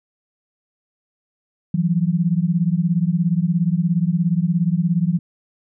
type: beating tone pair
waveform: sine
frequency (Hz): 164.81 / 181.81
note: E3 / F#3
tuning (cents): 0 / -30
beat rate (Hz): 17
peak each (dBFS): -18 / -19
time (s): 1.74-5.19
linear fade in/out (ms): 5
effects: none